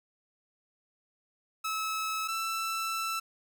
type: tone pair in turn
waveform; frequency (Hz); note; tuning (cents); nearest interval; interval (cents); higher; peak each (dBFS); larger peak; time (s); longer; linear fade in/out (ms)
sawtooth; 1297 / 1328.9; E6 / E6; -28 / +14; unison; 42; second; -27; neither; 1.64-2.28 / 2.28-3.2; second; 10
effects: none